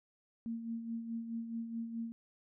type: tone with tremolo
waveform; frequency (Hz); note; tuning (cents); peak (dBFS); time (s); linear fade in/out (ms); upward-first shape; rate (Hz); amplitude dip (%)
sine; 229.5; A#3; -27; -35; 0.46-2.12; 0; sine; 4.7; 55
effects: none